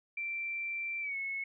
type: tone with pitch glide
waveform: sine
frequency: 2349 to 2192 Hz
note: D7 to C#7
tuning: 0 to -20 cents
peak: -34 dBFS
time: 0.17-1.44 s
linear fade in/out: 5 ms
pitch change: -120 cents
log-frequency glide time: 1.01-1.16 s
effects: none